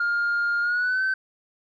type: tone with pitch glide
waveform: sine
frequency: 1410 to 1537.6 Hz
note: F6 to G6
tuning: +16 to -34 cents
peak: -19 dBFS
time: 0-1.14 s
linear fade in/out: 5 ms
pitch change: +150 cents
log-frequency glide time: 0.61-1.03 s
effects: tanh soft clip ceiling -19 dBFS